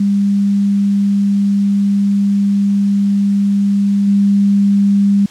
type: tone with level steps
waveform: sine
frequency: 200.3 Hz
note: G3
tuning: 38 cents sharp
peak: -10 / -8 dBFS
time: 0-5.26 s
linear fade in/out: 5 ms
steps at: 4.07 s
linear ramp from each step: 10 ms
effects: white hiss -40 dBFS RMS until 5.3 s + low-pass 7000 Hz 12 dB/octave